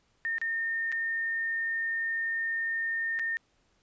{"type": "tone with dropouts", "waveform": "sine", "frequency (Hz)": 1823, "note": "A#6", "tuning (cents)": -39, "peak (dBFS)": -28, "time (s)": [0.25, 3.37], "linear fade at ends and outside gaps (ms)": 0, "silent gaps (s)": [[0.383, 0.415], [0.918, 0.924], [3.19, 3.195]], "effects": ["pink hiss -70 dBFS RMS until 3.82 s", "resampled to 16000 Hz"]}